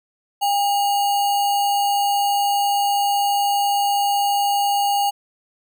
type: tone with sample-and-hold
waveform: sine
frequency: 806 Hz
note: G5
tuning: 48 cents sharp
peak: -16 dBFS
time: 0.41-5.11 s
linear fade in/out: 20 ms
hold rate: 3675 Hz
effects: none